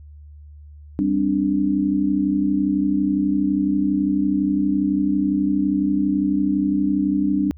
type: chord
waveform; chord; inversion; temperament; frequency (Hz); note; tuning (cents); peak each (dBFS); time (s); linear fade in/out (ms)
sine; G suspended fourth; none; equal; 196 / 261.6 / 293.7; G3 / C4 / D4; 0 / 0 / 0; -22 / -24 / -19; 0.99-7.51; 0
effects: added 74 Hz sine -39 dBFS peak until 7.57 s